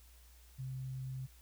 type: tone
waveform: sine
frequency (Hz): 130.81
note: C3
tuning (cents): 0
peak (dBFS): -39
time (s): 0.58-1.27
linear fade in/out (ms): 20
effects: added 60 Hz sine -58 dBFS peak until 1.41 s + white hiss -65 dBFS RMS until 1.41 s